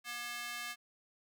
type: tone with high-pass filter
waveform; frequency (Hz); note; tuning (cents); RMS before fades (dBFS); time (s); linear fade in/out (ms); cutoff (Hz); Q
square; 239.7; A#3; +48; -42; 0.04-0.76; 50; 1700; 1.2
effects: none